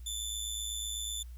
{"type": "tone with amplitude modulation", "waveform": "20% pulse", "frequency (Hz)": 3517, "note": "A7", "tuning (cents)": -1, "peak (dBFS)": -27, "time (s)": [0.06, 1.23], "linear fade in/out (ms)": 5, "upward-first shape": "sine", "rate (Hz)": 108, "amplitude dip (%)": 55, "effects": ["added 60 Hz sine -43 dBFS peak until 1.37 s", "white hiss -66 dBFS RMS until 1.37 s"]}